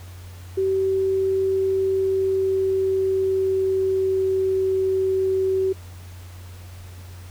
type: tone with pitch glide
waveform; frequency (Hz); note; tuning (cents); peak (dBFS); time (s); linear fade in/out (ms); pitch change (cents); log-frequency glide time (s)
sine; 383.6 to 380.3; G4 to F#4; -37 to +48; -18; 0.57-5.73; 10; -15; 1.91-4.6
effects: added 90 Hz sine -37 dBFS peak until 7.3 s + pink hiss -48 dBFS RMS until 7.3 s